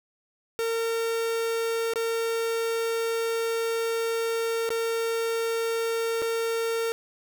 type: tone with dropouts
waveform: 45% pulse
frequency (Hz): 457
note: A#4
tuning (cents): -34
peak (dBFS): -25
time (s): 0.59-6.92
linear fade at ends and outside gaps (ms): 0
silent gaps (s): 1.936-1.958 / 4.691-4.704 / 6.219-6.223
effects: 11-bit